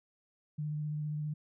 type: tone with vibrato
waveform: sine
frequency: 150.7 Hz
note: D3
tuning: 45 cents sharp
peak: -33 dBFS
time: 0.58-1.34 s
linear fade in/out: 10 ms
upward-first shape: sine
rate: 15 Hz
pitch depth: 17 cents each way
effects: none